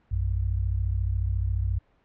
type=tone pair together; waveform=sine; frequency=59.14 / 93.4 Hz; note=A#1 / F#2; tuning=+26 / +17 cents; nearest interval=minor sixth; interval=791 cents; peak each=-26 dBFS; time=0.11-1.79 s; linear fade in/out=10 ms; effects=pink hiss -65 dBFS RMS until 2.04 s + low-pass 2000 Hz 12 dB/octave